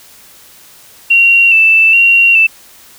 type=tone with vibrato; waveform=sine; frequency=2700 Hz; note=E7; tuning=41 cents sharp; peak=-4 dBFS; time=1.1-2.47 s; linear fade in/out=10 ms; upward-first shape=square; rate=1.2 Hz; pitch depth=32 cents each way; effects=white hiss -40 dBFS RMS until 2.98 s